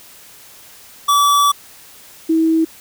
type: tone pair in turn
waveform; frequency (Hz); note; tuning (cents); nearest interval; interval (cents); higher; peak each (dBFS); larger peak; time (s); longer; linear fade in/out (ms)
square / sine; 1151 / 323; D6 / E4; -35 / -35; octave + minor seventh; 2200; first; -11; neither; 1.08-1.52 / 2.29-2.65; first; 10
effects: white hiss -42 dBFS RMS until 2.8 s